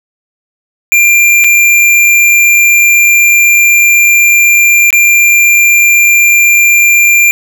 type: tone with dropouts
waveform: square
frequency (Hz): 2382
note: D7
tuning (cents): +24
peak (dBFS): -4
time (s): 0.92-7.31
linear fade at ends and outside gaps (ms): 0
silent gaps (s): 1.44-1.444 / 4.905-4.928
effects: none